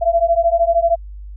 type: beating tone pair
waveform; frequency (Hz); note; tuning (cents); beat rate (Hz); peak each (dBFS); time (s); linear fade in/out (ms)
sine; 669 / 682; E5 / F5; +25 / -41; 13; -15; 0.01-0.96; 20
effects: added 50 Hz sine -30 dBFS peak until 1.36 s